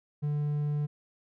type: tone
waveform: triangle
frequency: 147.5 Hz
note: D3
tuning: 8 cents sharp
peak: -25 dBFS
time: 0.22-0.87 s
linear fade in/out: 20 ms
effects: none